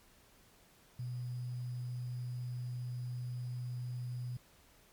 sine tone with sample-and-hold, 123.47 Hz, B2, in tune, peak -37 dBFS, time 0.99-4.37 s, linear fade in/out 5 ms, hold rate 4900 Hz, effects pink hiss -64 dBFS RMS until 4.92 s + MP3 96 kbps

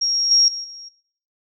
sine tone with level steps, 5588 Hz, F8, in tune, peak -17 / -11 / -28 / -35 dBFS, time 0.01-0.89 s, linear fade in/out 10 ms, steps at 0.31 / 0.48 / 0.64 s, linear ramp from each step 2 ms, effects noise-tail reverb RT60 0.6 s tail -19 dB re dry

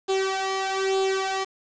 sawtooth tone with flanger, 384.5 Hz, G4, 33 cents flat, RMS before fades -25 dBFS, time 0.08-1.45 s, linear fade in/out 20 ms, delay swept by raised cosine 0.25 to 1.65 ms, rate 1.1 Hz, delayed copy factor +0.75, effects resampled to 16000 Hz + 7-bit

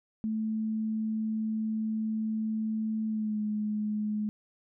sine tone with pitch glide, 218.8 to 211.6 Hz, A3 to G#3, -9 to +33 cents, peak -28 dBFS, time 0.24-4.29 s, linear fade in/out 0 ms, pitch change -58 cents, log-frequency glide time 3.07-3.4 s, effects none

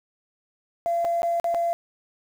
sine tone with dropouts, 683 Hz, F5, 39 cents flat, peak -20 dBFS, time 0.86-1.73 s, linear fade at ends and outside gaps 0 ms, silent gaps 1.046-1.05 / 1.22-1.231 / 1.399-1.443 / 1.543-1.547 s, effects tanh soft clip ceiling -16 dBFS + 8-bit

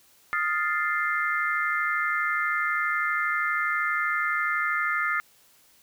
sine chord, F dominant seventh, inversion third, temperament equal, 1244.5 / 1396.9 / 1760 / 2093 Hz, Eb6 / F6 / A6 / C7, 0 / 0 / 0 / 0 cents, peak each -29 dBFS, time 0.33-5.2 s, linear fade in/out 0 ms, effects white hiss -59 dBFS RMS until 5.82 s

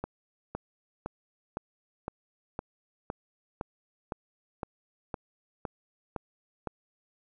click train, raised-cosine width 1 ms, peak -19 dBFS, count 14, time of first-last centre 0.04-6.673 s, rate 1.96 Hz, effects none

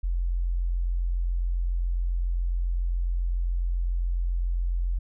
sine tone, 43.65 Hz, F1, in tune, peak -23 dBFS, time 0.03-4.99 s, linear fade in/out 10 ms, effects none

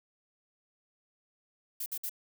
violet noise bursts, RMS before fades -36 dBFS, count 3, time 1.8-2.095 s, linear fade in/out 5 ms, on 61 ms, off 56 ms, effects none

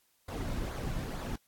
brown noise with flanger, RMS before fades -36 dBFS, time 0.28-1.36 s, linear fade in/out 5 ms, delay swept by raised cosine 0.35 to 2.55 ms, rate 2.2 Hz, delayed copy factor -0.55, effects white hiss -71 dBFS RMS until 1.47 s + AAC 64 kbps

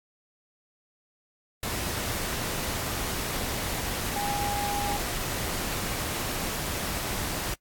sine tone in noise, 816 Hz, G#5, 31 cents flat, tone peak -29 dBFS, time 4.16-4.97 s, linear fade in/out 2 ms, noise pink, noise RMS -31 dBFS, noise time 1.63-7.54 s, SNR -1 dB, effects noise-tail reverb RT60 0.1 s tail -20 dB re dry + AAC 64 kbps

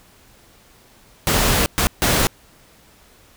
pink noise bursts at uneven times, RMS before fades -17 dBFS, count 3, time 1.27-1.66 / 1.78-1.87 / 2.02-2.27 s, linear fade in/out 0 ms, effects pink hiss -51 dBFS RMS until 3.36 s

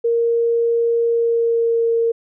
sine tone with pitch glide, 465.9 to 460.8 Hz, A#4 to A#4, -1 to -20 cents, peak -14 dBFS, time 0.04-2.12 s, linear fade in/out 10 ms, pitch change -19 cents, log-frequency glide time 1.07-1.9 s, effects none

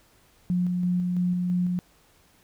sine tone with tremolo, 178.8 Hz, F3, 41 cents sharp, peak -21 dBFS, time 0.5-1.79 s, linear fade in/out 0 ms, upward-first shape square, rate 3 Hz, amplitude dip 25%, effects pink hiss -60 dBFS RMS until 2.43 s

